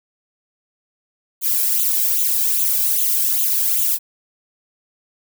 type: noise with flanger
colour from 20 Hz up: violet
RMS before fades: -18 dBFS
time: 1.41-3.99 s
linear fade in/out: 50 ms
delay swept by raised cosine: 0.28 to 1.28 ms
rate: 2.5 Hz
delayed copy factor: +0.85
effects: none